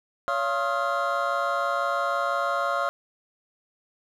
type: tone cluster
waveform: triangle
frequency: 563 / 687 / 1069 / 1263 / 1389 Hz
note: C#5 / F5 / C6 / D#6 / F6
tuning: +27 / -29 / +37 / +26 / -10 cents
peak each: -28 dBFS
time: 0.28-2.89 s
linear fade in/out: 0 ms
effects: none